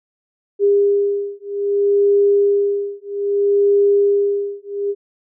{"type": "beating tone pair", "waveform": "sine", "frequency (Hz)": [403.3, 403.92], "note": ["G4", "G#4"], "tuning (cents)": [49, -48], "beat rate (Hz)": 0.62, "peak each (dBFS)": -16, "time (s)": [0.59, 4.95], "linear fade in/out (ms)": 50, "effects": []}